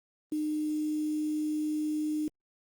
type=tone with quantisation; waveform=sine; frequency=304.7 Hz; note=D#4; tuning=36 cents flat; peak=-28 dBFS; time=0.32-2.28 s; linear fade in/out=2 ms; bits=8; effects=Opus 24 kbps

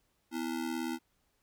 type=ring-modulated tone; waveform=square; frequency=288.6 Hz; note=D4; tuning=30 cents flat; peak=-31 dBFS; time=0.31-0.99 s; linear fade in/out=50 ms; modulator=38.9 Hz; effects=pink hiss -75 dBFS RMS until 1.42 s

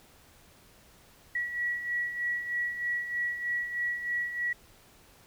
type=beating tone pair; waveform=sine; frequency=1928 / 1931.2 Hz; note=B6 / B6; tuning=-42 / -39 cents; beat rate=3.2 Hz; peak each=-37 / -30 dBFS; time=1.35-4.53 s; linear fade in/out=5 ms; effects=pink hiss -58 dBFS RMS until 5.26 s

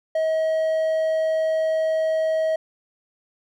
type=tone; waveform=triangle; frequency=637 Hz; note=D#5; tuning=41 cents sharp; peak=-17 dBFS; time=0.15-2.56 s; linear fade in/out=5 ms; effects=none

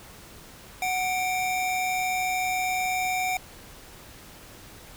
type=tone pair together; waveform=square; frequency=740 / 2353 Hz; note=F#5 / D7; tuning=0 / +3 cents; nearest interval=octave + minor sixth; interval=2003 cents; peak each=-27 / -30 dBFS; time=0.82-3.37 s; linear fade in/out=2 ms; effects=pink hiss -47 dBFS RMS until 4.96 s

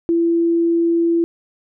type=tone; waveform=sine; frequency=336.5 Hz; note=E4; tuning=36 cents sharp; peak=-13 dBFS; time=0.09-1.24 s; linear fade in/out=0 ms; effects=none

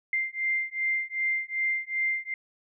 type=beating tone pair; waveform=sine; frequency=2093 / 2095.6 Hz; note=C7 / C7; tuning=0 / +2 cents; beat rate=2.6 Hz; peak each=-29 / -29 dBFS; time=0.13-2.34 s; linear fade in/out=2 ms; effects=none

